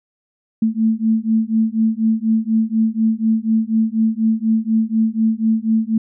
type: beating tone pair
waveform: sine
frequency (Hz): 220 / 224.1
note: A3 / A3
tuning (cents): 0 / +32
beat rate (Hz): 4.1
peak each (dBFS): -17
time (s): 0.62-5.98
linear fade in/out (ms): 5
effects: none